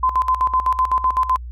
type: tone with tremolo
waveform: sine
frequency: 1026 Hz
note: C6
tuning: 34 cents flat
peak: -13 dBFS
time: 0.03-1.37 s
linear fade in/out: 5 ms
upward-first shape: square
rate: 7.9 Hz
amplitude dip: 75%
effects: added 60 Hz sine -29 dBFS peak until 1.51 s